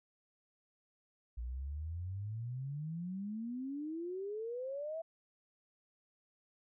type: exponential sweep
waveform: sine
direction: up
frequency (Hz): 57.2 to 666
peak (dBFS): -38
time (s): 1.37-5.02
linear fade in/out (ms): 10
effects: none